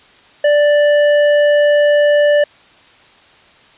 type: tone with hard clipping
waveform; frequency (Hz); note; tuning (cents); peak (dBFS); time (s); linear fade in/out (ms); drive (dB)
triangle; 587.3; D5; 0; -10; 0.44-2.44; 5; 13
effects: white hiss -46 dBFS RMS until 3.77 s + resampled to 8000 Hz